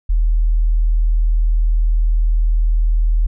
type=tone; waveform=sine; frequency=40 Hz; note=D#1; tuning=49 cents sharp; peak=-11 dBFS; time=0.09-3.27 s; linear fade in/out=10 ms; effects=none